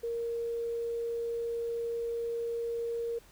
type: tone with quantisation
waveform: sine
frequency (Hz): 466.2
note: A#4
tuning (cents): 0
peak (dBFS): -31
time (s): 0.03-3.19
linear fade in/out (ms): 10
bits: 10
effects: added 50 Hz sine -61 dBFS peak until 3.31 s + pink hiss -59 dBFS RMS until 3.31 s